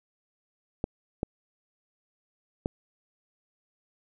clicks, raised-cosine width 2 ms, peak -14 dBFS, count 3, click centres 0.841 / 1.231 / 2.659 s, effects none

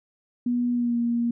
sine tone with pitch glide, 243 to 236.1 Hz, B3 to A#3, -28 to +22 cents, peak -21 dBFS, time 0.46-1.31 s, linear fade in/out 5 ms, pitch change -50 cents, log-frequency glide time 0.73-0.97 s, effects none

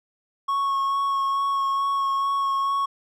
triangle tone with vibrato, 1101 Hz, C#6, 12 cents flat, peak -19 dBFS, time 0.48-2.86 s, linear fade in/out 10 ms, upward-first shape sine, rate 2.3 Hz, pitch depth 13 cents each way, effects none

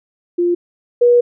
sine tone pair in turn, 349.2 / 483.1 Hz, F4 / B4, 0 / -38 cents, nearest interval tritone, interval 562 cents, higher second, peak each -12 / -7 dBFS, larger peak second, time 0.38-0.55 / 1.01-1.21 s, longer second, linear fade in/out 10 ms, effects none

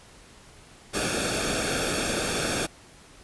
pink noise with comb filter, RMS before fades -27 dBFS, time 0.93-2.67 s, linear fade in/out 20 ms, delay 1 ms, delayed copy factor -0.7, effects pink hiss -51 dBFS RMS until 3.23 s + resampled to 24000 Hz

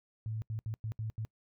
sine tone bursts at uneven times, 110 Hz, A2, in tune, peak -34 dBFS, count 6, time 0.26-0.42 / 0.5-0.59 / 0.66-0.74 / 0.84-0.92 / 0.99-1.1 / 1.18-1.25 s, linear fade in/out 0 ms, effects noise-tail reverb RT60 0.1 s tail -26 dB re dry

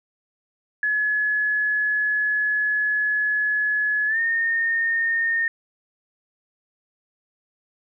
sine tone with pitch glide, 1700 to 1832.6 Hz, G#6 to A#6, +40 to -30 cents, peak -19 dBFS, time 0.83-5.48 s, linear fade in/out 2 ms, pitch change +130 cents, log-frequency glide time 4.07-4.19 s, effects none

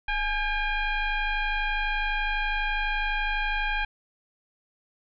sine tone with frequency modulation, 789 Hz, G5, 11 cents sharp, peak -24 dBFS, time 0.08-3.85 s, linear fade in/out 5 ms, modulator 815 Hz, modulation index 2.4, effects none

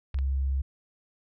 sine tone, 67.5 Hz, C#2, 45 cents flat, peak -24 dBFS, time 0.14-0.62 s, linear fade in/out 10 ms
clicks, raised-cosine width 0.3 ms, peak -29 dBFS, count 2, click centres 0.144 / 0.188 s
effects none

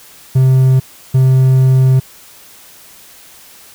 triangle tone pair in turn, 130.81 / 130.81 Hz, C3 / C3, 0 / 0 cents, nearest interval unison, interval 0 cents, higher neither, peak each -4 dBFS, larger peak neither, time 0.35-0.8 / 1.14-2 s, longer second, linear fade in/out 10 ms, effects white hiss -40 dBFS RMS until 3.74 s

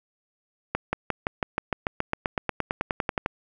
accelerating click train, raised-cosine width 0.5 ms, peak -9 dBFS, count 21, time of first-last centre 0.75-3.261 s, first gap 180 ms, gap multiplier 0.96, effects none

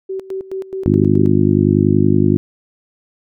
sine tone with tremolo, 382.2 Hz, G4, 44 cents flat, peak -20 dBFS, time 0.09-1.36 s, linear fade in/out 10 ms, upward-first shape square, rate 4.7 Hz, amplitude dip 80%
harmonic tone, 50.6 Hz, G#1, 44 cents flat, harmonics 2 / 3 / 4 / 5 / 6 / 7, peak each -17 / -17 / -17 / -17 / -17 / -17 dBFS, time 0.86-2.37 s, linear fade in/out 0 ms
effects none

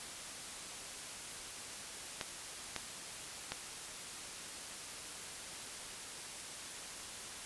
clicks, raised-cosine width 0.2 ms, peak -19 dBFS, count 3, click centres 2.212 / 2.763 / 3.52 s, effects white hiss -46 dBFS RMS until 7.45 s + resampled to 24000 Hz

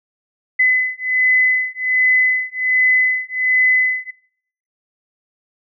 sine beating tone pair, 2017 / 2018.3 Hz, B6 / B6, +36 / +37 cents, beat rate 1.3 Hz, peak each -16 dBFS, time 0.59-4.11 s, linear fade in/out 10 ms, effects noise-tail reverb RT60 0.7 s tail -25 dB re dry

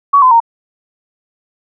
sine tone with pitch steps, 1126 / 1020.7 / 925.2 Hz, C#6 / C6 / A#5, +27 / -43 / -13 cents, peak -4 dBFS, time 0.13-0.403 s, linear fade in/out 10 ms, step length 91 ms, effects none

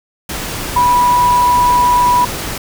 sine tone in noise, 981 Hz, B5, 12 cents flat, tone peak -8 dBFS, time 0.76-2.25 s, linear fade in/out 5 ms, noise pink, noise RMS -22 dBFS, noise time 0.29-2.58 s, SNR +11 dB, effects none

